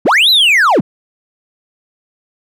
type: linear two-way sweep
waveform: triangle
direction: up then down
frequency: 111.1 to 4106 to 111.1 Hz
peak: -5 dBFS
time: 0.05-0.81 s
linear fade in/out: 10 ms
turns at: 0.3 s
effects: none